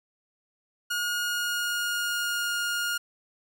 sawtooth tone with pitch glide, 1435 to 1421 Hz, F6 to F6, +47 to +30 cents, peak -23 dBFS, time 0.9-2.98 s, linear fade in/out 10 ms, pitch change -17 cents, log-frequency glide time 1.25-2.53 s, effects none

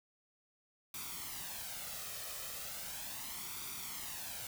white noise with flanger, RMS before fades -44 dBFS, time 0.94-4.47 s, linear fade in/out 2 ms, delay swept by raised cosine 0.85 to 1.64 ms, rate 0.37 Hz, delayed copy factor +0.6, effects none

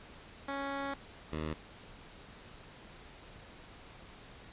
10% pulse tone pair in turn, 277.2 / 77.79 Hz, C#4 / D#2, 0 / 0 cents, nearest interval octave + minor seventh, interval 2200 cents, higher first, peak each -27 dBFS, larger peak neither, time 0.48-0.94 / 1.32-1.54 s, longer first, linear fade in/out 5 ms, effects pink hiss -53 dBFS RMS until 4.52 s + resampled to 8000 Hz

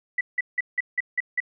sine tone bursts, 1975.5 Hz, B6, in tune, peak -20 dBFS, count 7, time 0.18-1.403 s, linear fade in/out 5 ms, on 29 ms, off 170 ms, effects none

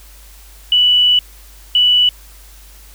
sine tone bursts at uneven times, 2960 Hz, F#7, in tune, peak -8 dBFS, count 2, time 0.72-1.19 / 1.75-2.09 s, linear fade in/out 2 ms, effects added 50 Hz sine -39 dBFS peak until 2.94 s + white hiss -44 dBFS RMS until 2.94 s

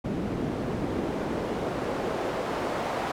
pink noise with band-pass filter sweep, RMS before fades -30 dBFS, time 0.04-3.12 s, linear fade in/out 10 ms, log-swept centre 230 to 710 Hz, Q 0.97, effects none

